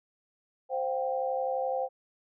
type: chord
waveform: sine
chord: C suspended fourth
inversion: none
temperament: equal with one note detuned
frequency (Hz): 523.3 / 712.3 / 784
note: C5 / F5 / G5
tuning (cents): 0 / +34 / 0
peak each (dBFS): -30 / -35 / -33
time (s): 0.69-1.89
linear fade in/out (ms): 50
effects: none